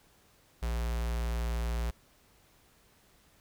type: tone with notch filter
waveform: square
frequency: 58.27 Hz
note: A#1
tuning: in tune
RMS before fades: -32 dBFS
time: 0.62-1.91 s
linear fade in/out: 10 ms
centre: 250 Hz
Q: 1.3
effects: pink hiss -64 dBFS RMS until 3.4 s